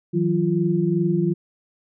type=tone cluster; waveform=sine; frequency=160 / 182.6 / 345.5 Hz; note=D#3 / F#3 / F4; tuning=+49 / -23 / -19 cents; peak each=-22 dBFS; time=0.13-1.34 s; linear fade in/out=20 ms; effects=none